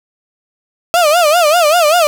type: tone with vibrato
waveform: 35% pulse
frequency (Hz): 649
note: E5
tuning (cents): -27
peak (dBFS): -6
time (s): 0.94-2.07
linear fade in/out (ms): 0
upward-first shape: sine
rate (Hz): 5.1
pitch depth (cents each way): 170
effects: none